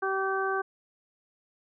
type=harmonic tone; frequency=385.7 Hz; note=G4; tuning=28 cents flat; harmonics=1 / 2 / 3 / 4; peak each=-30 / -33 / -32 / -32 dBFS; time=0.02-0.62 s; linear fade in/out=10 ms; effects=none